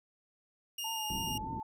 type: tone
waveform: sawtooth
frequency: 2835 Hz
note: F7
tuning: 25 cents sharp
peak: -33 dBFS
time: 0.78-1.38 s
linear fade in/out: 5 ms
type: tone with vibrato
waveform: sine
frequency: 880 Hz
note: A5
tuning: in tune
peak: -38 dBFS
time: 0.84-1.63 s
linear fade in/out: 5 ms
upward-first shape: triangle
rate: 3.3 Hz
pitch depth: 49 cents each way
type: low-pass noise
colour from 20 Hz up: white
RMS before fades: -41 dBFS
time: 1.1-1.6 s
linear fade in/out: 0 ms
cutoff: 280 Hz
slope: 24 dB/octave
effects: none